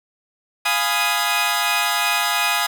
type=chord; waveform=15% pulse; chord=F half-diminished seventh; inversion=none; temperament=equal with one note detuned; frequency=698.5 / 830.6 / 993.5 / 1244.5 Hz; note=F5 / Ab5 / Cb6 / Eb6; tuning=0 / 0 / +10 / 0 cents; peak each=-19 / -16 / -19 / -16 dBFS; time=0.65-2.67 s; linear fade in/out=10 ms; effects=none